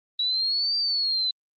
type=exponential two-way sweep; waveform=sine; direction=up then down; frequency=3885 to 4699 to 3990 Hz; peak=-22 dBFS; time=0.19-1.31 s; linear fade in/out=5 ms; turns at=0.77 s; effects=Opus 24 kbps